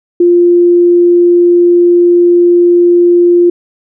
sine tone, 349.2 Hz, F4, in tune, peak -3 dBFS, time 0.2-3.5 s, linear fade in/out 5 ms, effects none

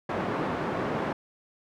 pink band-pass noise, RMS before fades -30 dBFS, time 0.09-1.13 s, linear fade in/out 5 ms, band 180 to 1300 Hz, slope 12 dB/octave, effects none

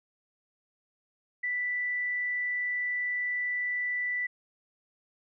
sine tone, 1975.5 Hz, B6, in tune, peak -28 dBFS, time 1.43-4.27 s, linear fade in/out 10 ms, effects none

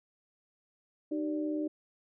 sine tone cluster, 305.4 / 383.9 / 584 Hz, D#4 / G4 / D5, -32 / -36 / -10 cents, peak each -31 / -40 / -40 dBFS, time 1.11-1.68 s, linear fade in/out 10 ms, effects none

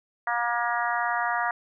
harmonic tone, 237.7 Hz, A#3, 34 cents sharp, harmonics 3 / 4 / 5 / 6 / 7 / 8, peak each -29 / -30 / -31 / -32 / -32 / -33 dBFS, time 0.27-1.51 s, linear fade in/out 2 ms, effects none

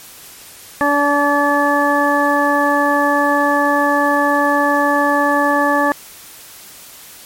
harmonic tone, 287.8 Hz, D4, 35 cents flat, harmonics 1 / 2 / 3 / 4 / 6, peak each -18 / -18 / -18 / -18 / -18 dBFS, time 0.81-5.92 s, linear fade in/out 0 ms, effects white hiss -38 dBFS RMS until 7.25 s + MP3 64 kbps

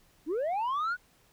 sine linear sweep, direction up, 277.2 to 1500 Hz, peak -25 dBFS, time 0.26-0.97 s, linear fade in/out 50 ms, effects tanh soft clip ceiling -27 dBFS + pink hiss -64 dBFS RMS until 1.32 s

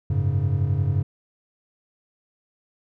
triangle chord, F# suspended second, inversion none, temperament equal, 92.5 / 103.83 / 138.59 Hz, F#2 / G#2 / C#3, 0 / 0 / 0 cents, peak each -22 dBFS, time 0.1-1.03 s, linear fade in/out 5 ms, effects none

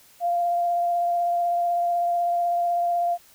sine tone with vibrato, 695 Hz, F5, 9 cents flat, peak -20 dBFS, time 0.2-3.18 s, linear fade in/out 50 ms, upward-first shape triangle, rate 16 Hz, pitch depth 15 cents each way, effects white hiss -54 dBFS RMS until 3.34 s

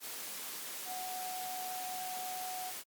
sine tone in noise, 740 Hz, F#5, in tune, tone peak -40 dBFS, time 0.85-2.73 s, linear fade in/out 50 ms, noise white, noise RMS -43 dBFS, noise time 0-2.84 s, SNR 0 dB, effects high-pass 200 Hz 12 dB/octave + Opus 48 kbps

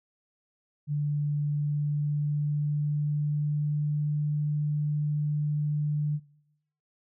sine tone with pitch glide, 146.83 to 148.79 Hz, D3 to D3, 0 to +23 cents, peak -25 dBFS, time 0.87-6.2 s, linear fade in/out 50 ms, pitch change +23 cents, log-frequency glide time 1.46-4.2 s, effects noise-tail reverb RT60 0.8 s tail -21 dB re dry

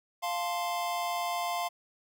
square chord, F major, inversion none, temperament equal, 698.5 / 880 / 1046.5 Hz, F5 / A5 / C6, 0 / 0 / 0 cents, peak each -33 / -39 / -36 dBFS, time 0.22-1.69 s, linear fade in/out 20 ms, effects none

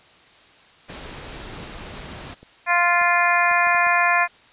pink noise, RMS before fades -36 dBFS, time 0.88-2.35 s, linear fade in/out 20 ms
clicks, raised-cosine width 2 ms, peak -31 dBFS, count 11, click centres 1.632 / 1.764 / 1.87 / 2.129 / 2.301 / 2.43 / 3.015 / 3.514 / 3.671 / 3.749 / 3.869 s
harmonic tone, 348.8 Hz, F4, 2 cents flat, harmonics 2 / 3 / 4 / 5 / 6 / 7, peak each -22 / -21 / -25 / -21 / -24 / -24 dBFS, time 2.66-4.28 s, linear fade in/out 50 ms
effects white hiss -51 dBFS RMS until 4.52 s + resampled to 8000 Hz

